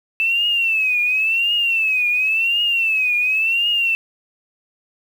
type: tone with vibrato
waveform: sine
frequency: 2637 Hz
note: E7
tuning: in tune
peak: -15 dBFS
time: 0.2-3.95 s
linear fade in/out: 0 ms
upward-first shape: triangle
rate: 0.93 Hz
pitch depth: 150 cents each way
effects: 7-bit